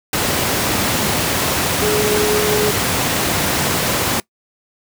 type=tone in noise; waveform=sine; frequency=421.2 Hz; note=G#4; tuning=24 cents sharp; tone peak=-16 dBFS; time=1.82-2.71 s; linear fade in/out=2 ms; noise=pink; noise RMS=-17 dBFS; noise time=0.13-4.2 s; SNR=-2 dB; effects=noise-tail reverb RT60 0.1 s tail -22 dB re dry + high-pass 100 Hz 12 dB/octave